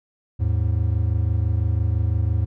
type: tone pair together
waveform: triangle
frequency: 80.2 / 106.16 Hz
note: E2 / G#2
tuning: -47 / +38 cents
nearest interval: perfect fourth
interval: 485 cents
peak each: -19 dBFS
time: 0.39-2.46 s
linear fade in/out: 20 ms
effects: none